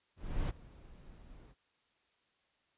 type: noise with ADSR envelope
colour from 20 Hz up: brown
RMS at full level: -33 dBFS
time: 0.16-1.55 s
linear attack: 330 ms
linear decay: 25 ms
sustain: -21 dB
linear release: 53 ms
effects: white hiss -75 dBFS RMS until 2.77 s + resampled to 8000 Hz